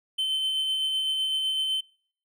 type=tone with tremolo; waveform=triangle; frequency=3076 Hz; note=G7; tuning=33 cents flat; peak=-22 dBFS; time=0.18-1.81 s; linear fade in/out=10 ms; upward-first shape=sine; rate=7.9 Hz; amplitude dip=25%; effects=noise-tail reverb RT60 0.6 s tail -26 dB re dry